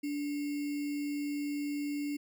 sine tone with sample-and-hold, 290 Hz, D4, 22 cents flat, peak -32 dBFS, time 0.03-2.17 s, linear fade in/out 10 ms, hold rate 2450 Hz, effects none

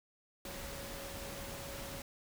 sine tone in noise, 554.4 Hz, C#5, in tune, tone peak -50 dBFS, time 0.45-2.02 s, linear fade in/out 2 ms, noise pink, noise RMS -45 dBFS, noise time 0.45-2.02 s, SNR -8 dB, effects none

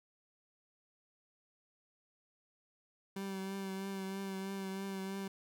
30% pulse tone with vibrato, 193.5 Hz, G3, 22 cents flat, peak -36 dBFS, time 3.16-5.28 s, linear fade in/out 5 ms, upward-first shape triangle, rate 3.1 Hz, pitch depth 29 cents each way, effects none

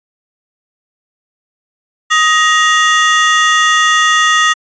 35% pulse ring-modulated tone, 1568 Hz, G6, in tune, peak -3 dBFS, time 2.1-4.54 s, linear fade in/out 20 ms, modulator 316 Hz, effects resampled to 16000 Hz

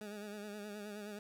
20% pulse tone with vibrato, 207.7 Hz, G#3, in tune, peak -39 dBFS, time 0.01-1.19 s, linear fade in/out 2 ms, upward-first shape sine, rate 9.5 Hz, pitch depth 47 cents each way, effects 13-bit

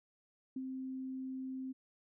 sine tone with ADSR envelope, 261.6 Hz, C4, in tune, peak -36 dBFS, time 0.56-1.73 s, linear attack 5 ms, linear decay 44 ms, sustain -3 dB, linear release 19 ms, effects none

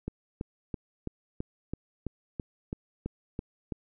click train, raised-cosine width 3 ms, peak -20 dBFS, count 12, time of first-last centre 0.08-3.722 s, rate 3.02 Hz, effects none

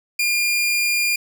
sawtooth tone, 2409 Hz, D7, 43 cents sharp, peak -14 dBFS, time 0.19-1.16 s, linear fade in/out 5 ms, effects none

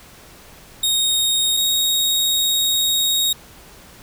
sawtooth tone pair in turn, 3729 / 3759 Hz, A#7 / A#7, 0 / +14 cents, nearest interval unison, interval 14 cents, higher second, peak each -13 dBFS, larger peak neither, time 0.83-1.57 / 1.57-3.33 s, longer second, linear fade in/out 5 ms, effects pink hiss -44 dBFS RMS until 4.02 s

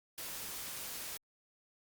white noise, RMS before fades -43 dBFS, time 0.18-1.17 s, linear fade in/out 0 ms, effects Opus 48 kbps

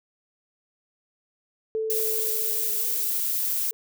sine tone with exponential decay, 440.3 Hz, A4, 1 cent sharp, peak -23 dBFS, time 1.75-3.73 s, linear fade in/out 0 ms, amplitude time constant 430 ms
violet noise, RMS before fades -26 dBFS, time 1.9-3.71 s, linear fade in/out 0 ms
effects none

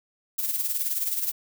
violet noise with tremolo, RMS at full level -25 dBFS, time 0.38-1.32 s, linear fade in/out 10 ms, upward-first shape sine, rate 19 Hz, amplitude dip 60%, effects none

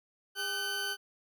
20% pulse tone pair together, 403.4 / 1522.1 Hz, G4 / F#6, +50 / +49 cents, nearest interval octave + major seventh, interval 2299 cents, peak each -37 / -28 dBFS, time 0.35-0.97 s, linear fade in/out 50 ms, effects none

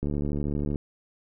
click train, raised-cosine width 3 ms, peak -17 dBFS, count 54, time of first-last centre 0.03-0.758 s, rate 72.8 Hz, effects none

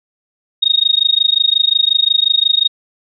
sine tone with amplitude modulation, 3729 Hz, A#7, in tune, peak -6 dBFS, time 0.62-2.68 s, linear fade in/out 10 ms, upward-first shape sine, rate 25.6 Hz, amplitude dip 100%, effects none

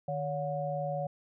sine tone cluster, 152.1 / 564 / 724 Hz, D#3 / C#5 / F#5, -39 / +30 / -38 cents, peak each -36 / -34 / -36 dBFS, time 0.08-1.07 s, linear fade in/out 5 ms, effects none

